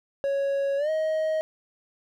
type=tone with pitch glide; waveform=triangle; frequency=554.4 to 629.5 Hz; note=C#5 to D#5; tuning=0 to +20 cents; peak=-21 dBFS; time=0.24-1.41 s; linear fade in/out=0 ms; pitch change=+220 cents; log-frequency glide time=0.77-0.9 s; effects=none